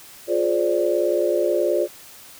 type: chord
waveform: sine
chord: D half-diminished seventh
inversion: first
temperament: just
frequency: 352.4 / 422.9 / 528.6 / 587.3 Hz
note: F4 / Ab4 / C5 / D5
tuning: +16 / +31 / +18 / 0 cents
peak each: -22 / -25 / -24 / -22 dBFS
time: 0.27-1.88 s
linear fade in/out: 50 ms
effects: white hiss -44 dBFS RMS until 2.39 s